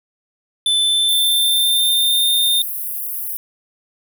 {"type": "tone with pitch glide", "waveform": "square", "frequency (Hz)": [3520, 3629], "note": ["A7", "A#7"], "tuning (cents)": [0, -47], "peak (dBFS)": -14, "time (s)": [0.66, 2.62], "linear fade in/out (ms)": 2, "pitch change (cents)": 53, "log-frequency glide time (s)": [0.77, 2.25]}
{"type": "high-pass noise", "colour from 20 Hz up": "pink", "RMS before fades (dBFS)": -25, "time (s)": [1.09, 3.37], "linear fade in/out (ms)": 0, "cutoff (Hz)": 11000, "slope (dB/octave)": 48}
{"effects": []}